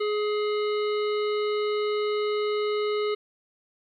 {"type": "harmonic tone", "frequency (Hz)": 420, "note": "G#4", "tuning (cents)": 19, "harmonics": [1, 3, 5, 7, 9, 10], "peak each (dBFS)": [-24, -34, -38, -41, -43, -44], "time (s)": [0, 3.15], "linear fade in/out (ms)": 10, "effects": ["11-bit"]}